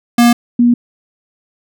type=tone pair in turn; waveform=square / sine; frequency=238 / 240.2 Hz; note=A#3 / B3; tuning=+36 / -48 cents; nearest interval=unison; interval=16 cents; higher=second; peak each=-6 dBFS; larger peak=neither; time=0.18-0.33 / 0.59-0.74 s; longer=neither; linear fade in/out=5 ms; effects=none